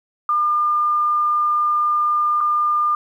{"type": "tone with dropouts", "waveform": "sine", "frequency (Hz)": 1204, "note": "D6", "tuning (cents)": 43, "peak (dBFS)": -15, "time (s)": [0.29, 2.95], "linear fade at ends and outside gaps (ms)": 2, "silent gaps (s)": [2.406, 2.41], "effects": ["9-bit"]}